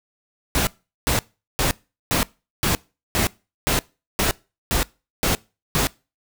pink noise bursts, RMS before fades -20 dBFS, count 11, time 0.55-5.87 s, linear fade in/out 0 ms, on 120 ms, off 400 ms, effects noise-tail reverb RT60 0.3 s tail -23 dB re dry

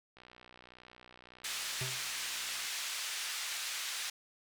click train, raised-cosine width 0.3 ms, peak -38 dBFS, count 154, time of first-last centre 0.17-2.65 s, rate 61.7 Hz
pink band-pass noise, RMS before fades -39 dBFS, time 1.44-4.1 s, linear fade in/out 5 ms, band 2000 to 9200 Hz, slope 12 dB/octave
square tone with exponential decay, 129.1 Hz, C3, 23 cents flat, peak -36 dBFS, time 1.81-2.1 s, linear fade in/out 5 ms, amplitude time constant 63 ms
effects none

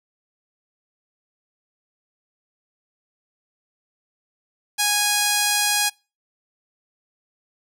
5% pulse tone, 827 Hz, G#5, 8 cents flat, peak -6 dBFS, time 4.78-5.9 s, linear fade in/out 20 ms, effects noise-tail reverb RT60 0.3 s tail -26 dB re dry

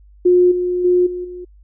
sine tone with level steps, 358.5 Hz, F4, 45 cents sharp, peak -8 / -16 / -10 / -22 / -28 dBFS, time 0.25-1.45 s, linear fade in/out 10 ms, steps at 0.51 / 0.84 / 1.06 / 1.24 s, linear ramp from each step 10 ms, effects added 50 Hz sine -43 dBFS peak until 1.63 s

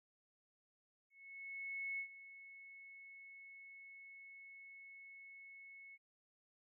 sine tone with ADSR envelope, 2197 Hz, C#7, 16 cents flat, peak -39 dBFS, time 1.1-5.98 s, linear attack 890 ms, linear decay 85 ms, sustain -15 dB, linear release 38 ms, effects none

